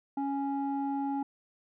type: tone with low-pass filter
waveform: square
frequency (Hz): 277.2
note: C#4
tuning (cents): 0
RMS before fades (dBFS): -32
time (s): 0.17-1.23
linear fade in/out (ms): 5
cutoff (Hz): 710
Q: 7.3
effects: none